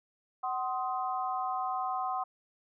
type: chord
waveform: sine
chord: C diminished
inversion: second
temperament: just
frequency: 753.5 / 1046.5 / 1255.8 Hz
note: Gb5 / C6 / Eb6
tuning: +31 / 0 / +16 cents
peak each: -33 / -35 / -37 dBFS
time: 0.43-2.24 s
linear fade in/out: 10 ms
effects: none